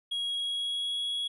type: tone with pitch glide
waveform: triangle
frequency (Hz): 3300 to 3338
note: G#7 to G#7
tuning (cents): -12 to +8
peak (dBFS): -28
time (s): 0.11-1.28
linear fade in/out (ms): 10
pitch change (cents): +20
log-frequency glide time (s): 0.26-0.98
effects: resampled to 24000 Hz